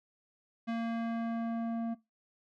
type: tone with low-pass filter sweep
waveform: square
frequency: 229.9 Hz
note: A#3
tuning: 24 cents flat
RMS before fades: -34 dBFS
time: 0.67-1.95 s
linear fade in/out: 20 ms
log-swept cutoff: 2800 to 710 Hz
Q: 0.77
effects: noise-tail reverb RT60 0.2 s tail -19 dB re dry